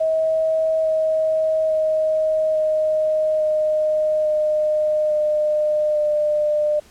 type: tone with pitch steps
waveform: sine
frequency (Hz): 638 / 632.5 / 627 / 621.6 / 616.3 / 611 / 605.7 / 600.5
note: D#5 / D#5 / D#5 / D#5 / D#5 / D#5 / D#5 / D5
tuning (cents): +43 / +28 / +13 / -2 / -17 / -32 / -47 / +38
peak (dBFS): -16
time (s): 0-6.8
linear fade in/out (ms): 10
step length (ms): 850
effects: pink hiss -50 dBFS RMS until 6.9 s + low-pass 11000 Hz 12 dB/octave